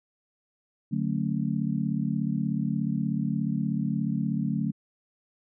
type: chord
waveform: sine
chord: D major seventh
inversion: none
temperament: just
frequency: 146.83 / 183.54 / 220.2 / 275.3 Hz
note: D3 / F#3 / A3 / C#4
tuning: 0 / -14 / +2 / -12 cents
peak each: -30 / -30 / -29 / -34 dBFS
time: 0.91-4.72 s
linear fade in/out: 20 ms
effects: none